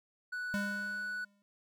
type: tone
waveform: triangle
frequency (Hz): 1480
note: F#6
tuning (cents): 0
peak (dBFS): -34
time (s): 0.32-1.25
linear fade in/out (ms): 10
type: tone with exponential decay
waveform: square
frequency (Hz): 202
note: G#3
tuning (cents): -48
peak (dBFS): -32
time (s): 0.54-1.42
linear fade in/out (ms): 0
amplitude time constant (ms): 190
effects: none